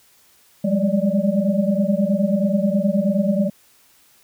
sine tone cluster, 179.1 / 199 / 208.4 / 576 / 599 Hz, F3 / G3 / G#3 / D5 / D5, +44 / +26 / +6 / -34 / +34 cents, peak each -25 / -19 / -22 / -25 / -26 dBFS, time 0.64-3.5 s, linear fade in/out 10 ms, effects white hiss -55 dBFS RMS until 4.23 s

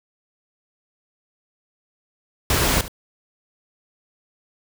pink noise with echo, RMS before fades -19 dBFS, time 2.5-2.81 s, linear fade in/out 2 ms, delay 71 ms, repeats 1, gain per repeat -15 dB, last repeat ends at 2.881 s, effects none

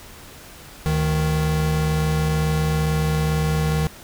square tone pair together, 73.41 / 155.56 Hz, D2 / D#3, 0 / 0 cents, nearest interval octave + minor second, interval 1300 cents, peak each -25 / -20 dBFS, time 0.86-3.87 s, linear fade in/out 0 ms, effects pink hiss -42 dBFS RMS until 4.03 s

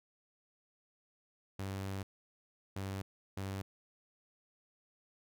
sawtooth tone bursts at uneven times, 97 Hz, G2, 18 cents flat, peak -34 dBFS, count 3, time 1.59-2.03 / 2.76-3.02 / 3.37-3.62 s, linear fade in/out 5 ms, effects none

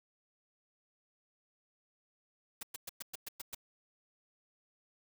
white noise bursts, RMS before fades -42 dBFS, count 8, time 2.61-3.548 s, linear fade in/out 5 ms, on 21 ms, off 110 ms, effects none

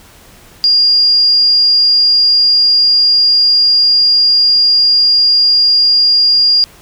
sine tone, 4822 Hz, D8, 45 cents sharp, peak -6 dBFS, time 0.64-6.64 s, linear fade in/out 0 ms, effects pink hiss -41 dBFS RMS until 6.81 s

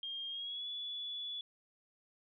sine tone with pitch glide, 3217 to 3428 Hz, G7 to A7, +44 to -46 cents, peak -39 dBFS, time 0.03-1.41 s, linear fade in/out 2 ms, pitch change +110 cents, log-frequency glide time 0.29-0.68 s, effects none

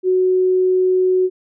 sine tone, 370 Hz, F#4, in tune, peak -12 dBFS, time 0.03-1.3 s, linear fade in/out 50 ms, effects none

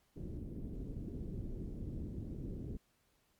pink low-pass noise, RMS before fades -43 dBFS, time 0.16-2.77 s, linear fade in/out 5 ms, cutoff 360 Hz, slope 24 dB/octave, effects pink hiss -75 dBFS RMS until 3.39 s + Opus 48 kbps

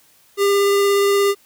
square tone with vibrato, 400.8 Hz, G4, 38 cents sharp, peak -14 dBFS, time 0.37-1.35 s, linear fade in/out 50 ms, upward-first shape triangle, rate 17 Hz, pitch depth 10 cents each way, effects white hiss -54 dBFS RMS until 1.45 s

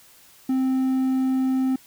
triangle tone with hard clipping, 261.6 Hz, C4, in tune, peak -20 dBFS, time 0.49-1.76 s, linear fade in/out 5 ms, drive 6 dB, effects white hiss -52 dBFS RMS until 1.86 s

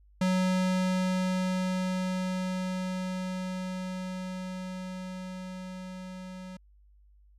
square tone with level ramp, 185 Hz, F#3, in tune, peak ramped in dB -24 to -41 dBFS, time 0.21-6.57 s, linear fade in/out 5 ms, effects added 50 Hz sine -56 dBFS peak until 7.38 s + low-pass 8000 Hz 12 dB/octave

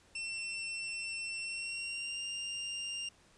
sawtooth tone with pitch glide, 2698 to 2795 Hz, E7 to F7, +40 to +1 cents, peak -34 dBFS, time 0.15-3.09 s, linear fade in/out 5 ms, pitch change +61 cents, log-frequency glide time 1.38-2.22 s, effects pink hiss -64 dBFS RMS until 3.37 s + resampled to 22050 Hz

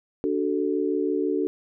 sine chord, D major, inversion none, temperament equal with one note detuned, 293.7 / 373.9 / 440 Hz, D4 / F#4 / A4, 0 / +18 / 0 cents, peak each -26 / -26 / -27 dBFS, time 0.24-1.47 s, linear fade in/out 0 ms, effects none

